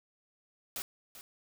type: noise with echo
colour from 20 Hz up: white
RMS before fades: -38 dBFS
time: 0.76-0.82 s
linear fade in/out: 0 ms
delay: 390 ms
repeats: 1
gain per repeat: -12 dB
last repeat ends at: 1.21 s
effects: none